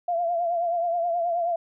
sine tone with vibrato, 687 Hz, F5, 29 cents flat, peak -22 dBFS, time 0.08-1.56 s, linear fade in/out 5 ms, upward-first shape triangle, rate 9.4 Hz, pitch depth 67 cents each way, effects none

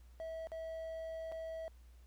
triangle tone with dropouts, 649 Hz, E5, 27 cents flat, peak -39 dBFS, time 0.2-1.68 s, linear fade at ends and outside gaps 0 ms, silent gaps 0.471-0.518 / 1.317-1.322 s, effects added 60 Hz sine -56 dBFS peak until 2.06 s + pink hiss -72 dBFS RMS until 2.06 s

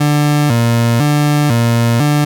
30% pulse tone with vibrato, 131.5 Hz, C3, 9 cents sharp, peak -7 dBFS, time 0-2.25 s, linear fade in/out 10 ms, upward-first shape square, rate 1 Hz, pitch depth 200 cents each way, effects none

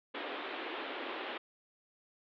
pink band-pass noise, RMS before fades -41 dBFS, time 0.14-1.38 s, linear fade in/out 10 ms, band 280 to 3600 Hz, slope 48 dB/octave, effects none

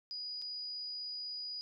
sine tone with dropouts, 4918 Hz, D#8, 21 cents flat, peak -39 dBFS, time 0.11-1.61 s, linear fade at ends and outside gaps 0 ms, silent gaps 0.416-0.421 s, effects none

